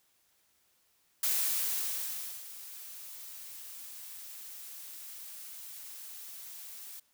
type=noise with ADSR envelope; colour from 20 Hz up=blue; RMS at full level=-29 dBFS; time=1.23-7 s; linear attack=4 ms; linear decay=1200 ms; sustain=-17 dB; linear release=7 ms; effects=white hiss -71 dBFS RMS until 7.13 s